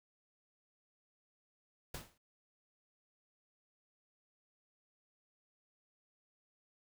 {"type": "noise with exponential decay", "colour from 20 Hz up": "pink", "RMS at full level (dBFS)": -41, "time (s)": [1.94, 2.18], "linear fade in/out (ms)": 5, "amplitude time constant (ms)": 52, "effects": []}